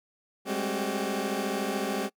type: tone cluster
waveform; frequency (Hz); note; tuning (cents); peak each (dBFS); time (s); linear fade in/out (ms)
20% pulse; 198.4 / 212.1 / 266.3 / 380.7; G3 / G#3 / C4 / F#4; +21 / +37 / +31 / +49; -29; 0.45-2.1; 50
effects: noise-tail reverb RT60 0.1 s tail -25 dB re dry